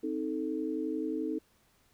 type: chord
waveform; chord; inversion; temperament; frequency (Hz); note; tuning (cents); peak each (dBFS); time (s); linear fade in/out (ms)
sine; A diminished; first; equal with one note detuned; 261.6 / 312.9 / 440; C4 / Eb4 / A4; 0 / +10 / 0; -37 / -33 / -37; 0.03-1.39; 10
effects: pink hiss -68 dBFS RMS until 1.93 s